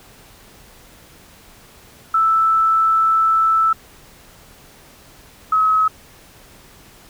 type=tone pair in turn; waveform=sine; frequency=1318.5 / 1281.7 Hz; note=E6 / E6; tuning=0 / -49 cents; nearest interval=unison; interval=49 cents; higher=first; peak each=-12 dBFS; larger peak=neither; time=2.14-3.73 / 5.52-5.88 s; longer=first; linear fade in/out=5 ms; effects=pink hiss -46 dBFS RMS until 7.09 s